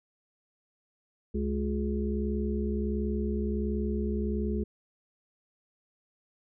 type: harmonic tone with a mistuned harmonic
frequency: 70 Hz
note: C#2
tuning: 18 cents sharp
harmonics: 1 / 3 / 5 / 6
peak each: -31 / -31 / -36 / -36 dBFS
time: 1.34-4.64 s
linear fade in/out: 10 ms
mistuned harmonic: 5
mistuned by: +42 cents
effects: none